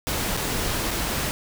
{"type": "noise with dropouts", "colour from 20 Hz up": "pink", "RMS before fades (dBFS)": -26, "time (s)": [0.07, 1.31], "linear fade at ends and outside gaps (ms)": 0, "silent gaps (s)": [[0.367, 0.373], [0.908, 0.912]], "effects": []}